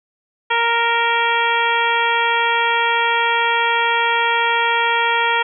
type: harmonic tone with a mistuned harmonic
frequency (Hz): 466.2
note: A#4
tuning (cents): 0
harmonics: 1 / 2 / 3 / 4 / 5 / 6 / 7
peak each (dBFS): -25 / -18 / -22 / -22 / -23 / -27 / -25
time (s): 0.5-5.43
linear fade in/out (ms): 10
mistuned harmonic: 6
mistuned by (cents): -37
effects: none